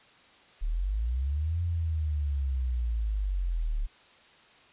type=linear two-way sweep; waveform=sine; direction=up then down; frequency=34.65 to 87 to 34.65 Hz; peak=-26 dBFS; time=0.61-3.87 s; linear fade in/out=20 ms; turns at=1.62 s; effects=white hiss -57 dBFS RMS until 4.72 s + resampled to 8000 Hz